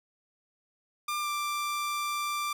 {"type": "tone with pitch glide", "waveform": "sawtooth", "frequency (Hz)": [1196, 1179.5], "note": ["D6", "D6"], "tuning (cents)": [31, 7], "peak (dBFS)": -26, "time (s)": [1.08, 2.53], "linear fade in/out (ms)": 5, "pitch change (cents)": -24, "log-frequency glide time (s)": [1.2, 1.28], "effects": []}